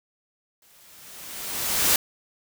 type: noise with exponential growth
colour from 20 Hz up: white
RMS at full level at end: -18 dBFS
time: 0.62-1.96 s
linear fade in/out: 2 ms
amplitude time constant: 290 ms
effects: none